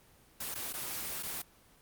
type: noise with dropouts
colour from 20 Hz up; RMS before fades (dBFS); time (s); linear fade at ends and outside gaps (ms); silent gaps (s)
white; -38; 0.4-1.42; 5; 0.544-0.554 / 0.728-0.737 / 1.227-1.231
effects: pink hiss -62 dBFS RMS until 1.81 s + Opus 24 kbps

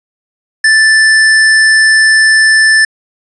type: tone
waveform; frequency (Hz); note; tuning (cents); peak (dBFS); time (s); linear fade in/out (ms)
square; 1760; A6; 0; -5; 0.64-2.85; 5
effects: resampled to 24000 Hz + 7-bit

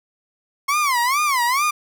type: tone with vibrato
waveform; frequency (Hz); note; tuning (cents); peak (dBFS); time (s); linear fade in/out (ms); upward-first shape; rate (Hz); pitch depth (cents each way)
30% pulse; 1075; C6; +47; -14; 0.68-1.71; 10; sine; 2.3; 220
effects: none

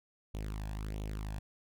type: tone with flanger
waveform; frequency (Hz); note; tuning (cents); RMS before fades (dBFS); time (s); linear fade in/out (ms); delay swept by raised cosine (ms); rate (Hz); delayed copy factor
sawtooth; 52.3; G#1; +13; -39; 0.34-1.39; 5; 0.3 to 1.2; 1.5; +0.7
effects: none

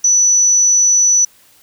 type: tone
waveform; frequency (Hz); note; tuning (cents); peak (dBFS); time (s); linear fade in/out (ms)
sine; 5950; F#8; +9; -8; 0.04-1.25; 5
effects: white hiss -49 dBFS RMS until 1.62 s

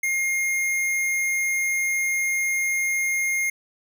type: tone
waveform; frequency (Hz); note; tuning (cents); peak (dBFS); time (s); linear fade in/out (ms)
square; 2131; C7; +31; -22; 0.03-3.5; 5
effects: none

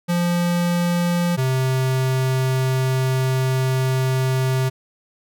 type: tone pair in turn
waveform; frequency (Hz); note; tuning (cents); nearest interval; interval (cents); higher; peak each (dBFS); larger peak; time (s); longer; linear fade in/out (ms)
square; 174 / 130.67; F3 / C3; -6 / -2; perfect fourth; 496; first; -18; neither; 0.08-1.37 / 1.37-4.7; second; 20
effects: none

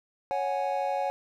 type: chord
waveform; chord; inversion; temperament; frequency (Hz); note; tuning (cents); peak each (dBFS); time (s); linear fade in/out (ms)
triangle; C# suspended fourth; none; just; 554.4 / 739.2 / 831.5; C#5 / F#5 / G#5; 0 / -2 / +2; -29; 0.31-1.1; 0
effects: none

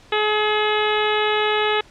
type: harmonic tone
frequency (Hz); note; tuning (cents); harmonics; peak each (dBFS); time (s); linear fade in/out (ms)
424.6; G#4; +38; 1 / 2 / 3 / 4 / 5 / 6 / 7 / 8 / 9; -21 / -24 / -26 / -27 / -28 / -29 / -29 / -30 / -31; 0.12-1.81; 5
effects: pink hiss -49 dBFS RMS until 1.9 s + low-pass 6000 Hz 12 dB/octave

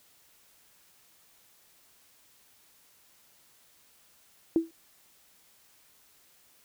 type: tone with exponential decay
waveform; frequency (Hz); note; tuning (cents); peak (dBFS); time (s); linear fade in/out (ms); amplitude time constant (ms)
sine; 328.6; E4; -5; -17; 4.56-4.71; 1; 32
effects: white hiss -62 dBFS RMS until 6.64 s

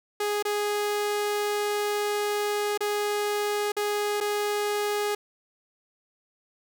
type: tone with dropouts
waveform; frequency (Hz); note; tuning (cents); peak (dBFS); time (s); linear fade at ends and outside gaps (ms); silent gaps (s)
sawtooth; 414.5; G#4; -3; -21; 0.2-5.15; 5; 0.426-0.451 / 2.776-2.806 / 3.72-3.766 / 4.204-4.209
effects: none

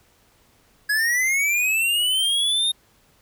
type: linear sweep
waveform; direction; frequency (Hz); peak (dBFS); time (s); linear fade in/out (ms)
square; up; 1661.2 to 3700; -19; 0.89-2.72; 10
effects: pink hiss -59 dBFS RMS until 3.21 s

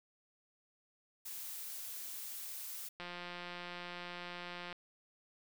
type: noise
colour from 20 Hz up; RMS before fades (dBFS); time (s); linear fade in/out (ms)
blue; -45; 1.25-2.89; 10
type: click train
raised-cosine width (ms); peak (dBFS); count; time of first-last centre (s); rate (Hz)
0.3; -29; 305; 3-4.727; 176
effects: none

